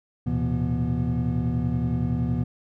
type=tone cluster; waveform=triangle; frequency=75.6 / 114.6 / 125.3 / 167.1 / 242.1 Hz; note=D#2 / A#2 / B2 / E3 / B3; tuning=-49 / -29 / +25 / +24 / -34 cents; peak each=-29 / -28 / -25 / -27 / -26 dBFS; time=0.26-2.44 s; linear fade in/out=10 ms; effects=none